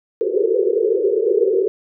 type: band-pass noise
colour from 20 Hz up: pink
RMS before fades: -17 dBFS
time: 0.21-1.68 s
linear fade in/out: 0 ms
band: 370 to 490 Hz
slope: 96 dB/octave
effects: none